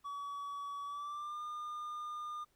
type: tone with pitch glide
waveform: triangle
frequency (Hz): 1136 to 1210.5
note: C#6 to D#6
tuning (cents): +42 to -48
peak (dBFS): -38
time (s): 0.04-2.45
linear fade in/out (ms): 20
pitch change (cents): +110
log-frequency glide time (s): 0.84-1.42
effects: pink hiss -75 dBFS RMS until 2.55 s